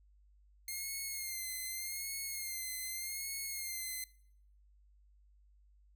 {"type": "tone with vibrato", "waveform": "5% pulse", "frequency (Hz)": 2118, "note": "C7", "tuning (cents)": 21, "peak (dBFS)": -29, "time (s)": [0.68, 4.04], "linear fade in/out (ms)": 2, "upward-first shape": "sine", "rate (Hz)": 0.84, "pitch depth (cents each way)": 59, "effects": ["noise-tail reverb RT60 0.7 s tail -22 dB re dry", "added 50 Hz sine -62 dBFS peak until 5.95 s"]}